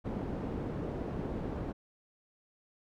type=low-pass noise; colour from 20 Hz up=white; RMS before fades=-37 dBFS; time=0.04-1.73 s; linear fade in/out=20 ms; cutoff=370 Hz; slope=12 dB/octave; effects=none